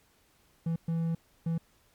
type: tone bursts at uneven times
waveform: triangle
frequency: 165.3 Hz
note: E3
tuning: 5 cents sharp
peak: -25 dBFS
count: 3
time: 0.66-0.76 / 0.88-1.15 / 1.46-1.58 s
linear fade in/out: 5 ms
effects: pink hiss -66 dBFS RMS until 1.94 s + MP3 96 kbps